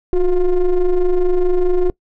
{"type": "ring-modulated tone", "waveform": "triangle", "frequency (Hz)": 174.61, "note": "F3", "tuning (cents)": 0, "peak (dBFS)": -6, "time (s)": [0.13, 1.9], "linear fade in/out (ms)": 2, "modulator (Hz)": 187, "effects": ["noise-tail reverb RT60 0.1 s tail -23 dB re dry"]}